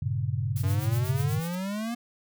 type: chord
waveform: sine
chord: G diminished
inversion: none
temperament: equal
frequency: 98 / 116.54 / 138.59 Hz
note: G2 / Bb2 / Db3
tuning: 0 / 0 / 0 cents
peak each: -30 dBFS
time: 0.02-1.4 s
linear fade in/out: 5 ms
type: noise with tremolo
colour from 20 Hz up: blue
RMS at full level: -40 dBFS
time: 0.56-1.55 s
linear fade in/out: 0 ms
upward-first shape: sine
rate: 8.2 Hz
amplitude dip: 85%
type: exponential sweep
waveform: square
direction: up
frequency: 92.5 to 240.6 Hz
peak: -30 dBFS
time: 0.63-1.95 s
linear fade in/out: 10 ms
effects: none